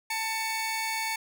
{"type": "tone pair together", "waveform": "sawtooth", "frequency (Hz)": [889, 2233], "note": ["A5", "C#7"], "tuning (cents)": [18, 12], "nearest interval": "octave + major third", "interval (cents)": 1594, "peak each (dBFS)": -28, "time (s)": [0.1, 1.16], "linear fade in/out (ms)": 5, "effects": []}